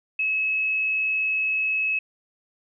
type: tone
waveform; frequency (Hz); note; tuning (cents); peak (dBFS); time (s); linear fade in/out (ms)
sine; 2579; E7; -39; -21; 0.19-1.99; 5
effects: none